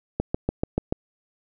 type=click train; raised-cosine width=2 ms; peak=-9 dBFS; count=6; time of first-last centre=0.2-0.925 s; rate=6.9 Hz; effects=none